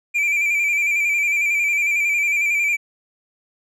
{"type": "tone with vibrato", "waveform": "triangle", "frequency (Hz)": 2350, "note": "D7", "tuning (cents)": 1, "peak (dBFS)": -15, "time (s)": [0.14, 2.77], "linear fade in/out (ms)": 20, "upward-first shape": "square", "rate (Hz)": 11, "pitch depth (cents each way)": 36, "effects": []}